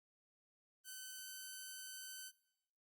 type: tone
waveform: 5% pulse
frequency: 1523 Hz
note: F#6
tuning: 50 cents sharp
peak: -37 dBFS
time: 0.84-2.32 s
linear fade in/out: 50 ms
effects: noise-tail reverb RT60 0.9 s tail -21 dB re dry + Opus 32 kbps